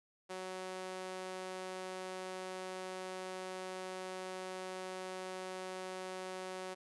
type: tone with high-pass filter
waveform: sawtooth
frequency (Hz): 186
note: F#3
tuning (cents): +9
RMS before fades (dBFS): -44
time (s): 0.29-6.75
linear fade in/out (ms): 20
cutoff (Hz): 440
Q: 1.3
effects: resampled to 24000 Hz